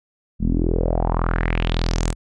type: tone with low-pass filter sweep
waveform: sawtooth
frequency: 41.73 Hz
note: E1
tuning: 22 cents sharp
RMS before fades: -20 dBFS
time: 0.39-2.15 s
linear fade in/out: 50 ms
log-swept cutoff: 200 to 8800 Hz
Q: 4
effects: none